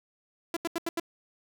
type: tone bursts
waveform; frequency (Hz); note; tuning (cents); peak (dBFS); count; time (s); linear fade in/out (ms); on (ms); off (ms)
sawtooth; 336.3; E4; +35; -24; 5; 0.54-0.998; 2; 26; 82
effects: none